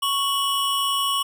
square tone pair together, 1108.7 / 2960 Hz, C#6 / F#7, 0 / 0 cents, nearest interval octave + perfect fourth, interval 1700 cents, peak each -24 dBFS, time 0.02-1.23 s, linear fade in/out 10 ms, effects none

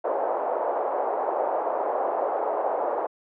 pink band-pass noise, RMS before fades -26 dBFS, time 0.04-3.07 s, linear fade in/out 10 ms, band 480 to 860 Hz, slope 24 dB/octave, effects high-pass 300 Hz 12 dB/octave

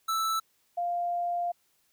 square / sine tone pair in turn, 1318.5 / 698.5 Hz, E6 / F5, 0 / 0 cents, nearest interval major seventh, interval 1100 cents, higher first, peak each -27 dBFS, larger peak neither, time 0.08-0.4 / 0.77-1.52 s, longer second, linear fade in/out 10 ms, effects white hiss -70 dBFS RMS until 1.92 s

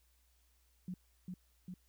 sine tone with echo, 181.4 Hz, F#3, 34 cents flat, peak -39 dBFS, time 0.88-0.94 s, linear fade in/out 2 ms, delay 400 ms, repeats 2, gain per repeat -2 dB, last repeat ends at 1.74 s, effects added 60 Hz sine -70 dBFS peak until 1.88 s + white hiss -75 dBFS RMS until 1.88 s

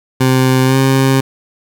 20% pulse tone with pitch glide, 130 to 133.81 Hz, C3 to C3, -11 to +39 cents, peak -4 dBFS, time 0.2-1.21 s, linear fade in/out 10 ms, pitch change +50 cents, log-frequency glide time 0.65-0.77 s, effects none

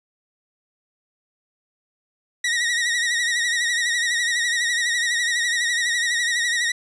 sawtooth tone with vibrato, 1900 Hz, A#6, 33 cents sharp, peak -16 dBFS, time 2.44-6.72 s, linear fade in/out 5 ms, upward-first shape triangle, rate 12 Hz, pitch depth 74 cents each way, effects resampled to 22050 Hz

